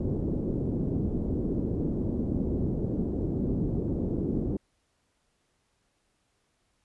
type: low-pass noise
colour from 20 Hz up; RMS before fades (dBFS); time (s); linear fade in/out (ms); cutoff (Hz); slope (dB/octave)
white; -29; 0-4.57; 5; 350; 24
effects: pink hiss -73 dBFS RMS until 6.84 s + resampled to 24000 Hz